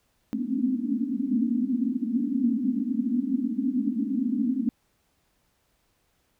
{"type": "band-pass noise", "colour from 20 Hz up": "pink", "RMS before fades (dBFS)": -26, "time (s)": [0.33, 4.69], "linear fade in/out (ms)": 0, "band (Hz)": [220, 280], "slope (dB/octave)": 96, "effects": ["pink hiss -70 dBFS RMS until 6.39 s"]}